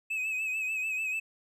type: tone with vibrato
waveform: triangle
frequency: 2571 Hz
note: E7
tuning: 44 cents flat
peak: -28 dBFS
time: 0.1-1.2 s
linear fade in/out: 10 ms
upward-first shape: sine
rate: 6.8 Hz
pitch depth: 49 cents each way
effects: none